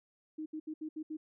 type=tone bursts at uneven times; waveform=sine; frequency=311.1 Hz; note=D#4; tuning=in tune; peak=-37 dBFS; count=6; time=0.38-0.46 / 0.53-0.6 / 0.67-0.74 / 0.81-0.89 / 0.96-1.03 / 1.1-1.17 s; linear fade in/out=10 ms; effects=none